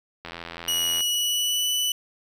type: click train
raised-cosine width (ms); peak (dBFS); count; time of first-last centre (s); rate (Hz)
0.3; -19; 65; 0.25-1.007; 84.6
type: tone with pitch glide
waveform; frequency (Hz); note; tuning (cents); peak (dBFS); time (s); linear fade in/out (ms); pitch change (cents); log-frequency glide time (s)
sawtooth; 2912 to 2977; F#7 to F#7; -28 to +10; -19; 0.68-1.92; 2; +38; 0.93-1.7
effects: 9-bit